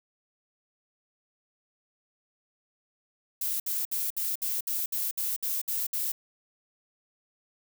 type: noise bursts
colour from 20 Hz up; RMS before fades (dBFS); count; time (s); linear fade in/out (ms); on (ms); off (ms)
violet; -30; 11; 3.41-6.12; 5; 190; 62
effects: none